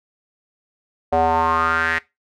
square tone with band-pass filter sweep, 81.9 Hz, E2, 11 cents flat, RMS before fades -18 dBFS, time 1.12-1.99 s, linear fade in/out 10 ms, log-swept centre 660 to 1900 Hz, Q 5.4, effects noise-tail reverb RT60 0.2 s tail -19 dB re dry

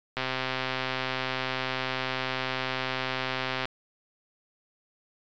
click train, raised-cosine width 0.3 ms, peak -13 dBFS, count 454, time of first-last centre 0.17-3.655 s, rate 130 Hz, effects resampled to 16000 Hz

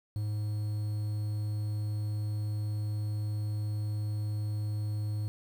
triangle tone with quantisation, 105.4 Hz, G#2, 26 cents sharp, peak -28 dBFS, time 0.16-5.28 s, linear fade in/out 0 ms, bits 9, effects none

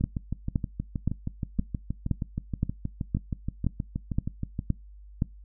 two click trains, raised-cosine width 5 ms, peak -17 / -12 dBFS, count 30 / 11, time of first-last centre 0.01-4.591 / 0.04-5.221 s, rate 6.33 / 1.93 Hz, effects noise-tail reverb RT60 0.2 s tail -22 dB re dry + added 50 Hz sine -45 dBFS peak until 5.44 s

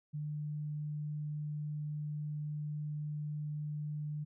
sine tone, 149.7 Hz, D3, 33 cents sharp, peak -36 dBFS, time 0.13-4.25 s, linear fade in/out 20 ms, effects none

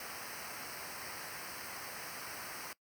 pink noise with comb filter, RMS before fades -45 dBFS, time 0-2.73 s, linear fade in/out 2 ms, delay 0.28 ms, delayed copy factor -0.8, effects noise-tail reverb RT60 0.1 s tail -20 dB re dry + high-pass 80 Hz 12 dB/octave

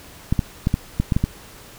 clicks, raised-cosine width 5 ms, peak -5 dBFS, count 8, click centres 0.325 / 0.392 / 0.671 / 0.741 / 1 / 1.122 / 1.165 / 1.24 s, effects pink hiss -43 dBFS RMS until 1.78 s

